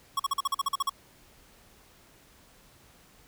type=tone bursts; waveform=square; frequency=1108.7 Hz; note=C#6; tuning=in tune; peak=-25 dBFS; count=11; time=0.17-0.896 s; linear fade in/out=5 ms; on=26 ms; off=44 ms; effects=pink hiss -58 dBFS RMS until 3.27 s